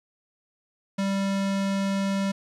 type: tone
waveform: square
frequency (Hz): 196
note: G3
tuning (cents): 0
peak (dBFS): -24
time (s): 0.98-2.32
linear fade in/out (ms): 10
effects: low-pass 8000 Hz 12 dB/octave + 10-bit